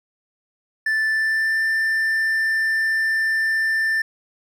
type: tone with pitch glide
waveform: triangle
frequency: 1760 to 1781.5 Hz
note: A6 to A6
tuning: 0 to +21 cents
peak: -16 dBFS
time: 0.86-4.02 s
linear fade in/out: 5 ms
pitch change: +21 cents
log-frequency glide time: 1.08-1.61 s
effects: none